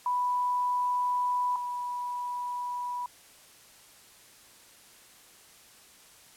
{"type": "tone pair in turn", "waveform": "sine", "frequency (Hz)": [987.8, 979.8], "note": ["B5", "B5"], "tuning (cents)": [0, -14], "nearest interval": "unison", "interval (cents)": 14, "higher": "first", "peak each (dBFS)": [-25, -31], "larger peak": "first", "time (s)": [[0.06, 1.56], [1.56, 3.06]], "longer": "neither", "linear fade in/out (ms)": 2, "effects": ["white hiss -55 dBFS RMS until 6.36 s", "low-pass 12000 Hz 12 dB/octave"]}